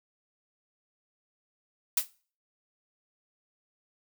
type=noise with exponential decay; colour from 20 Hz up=blue; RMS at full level=-19 dBFS; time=1.97-2.08 s; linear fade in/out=5 ms; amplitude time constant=22 ms; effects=noise-tail reverb RT60 0.4 s tail -20 dB re dry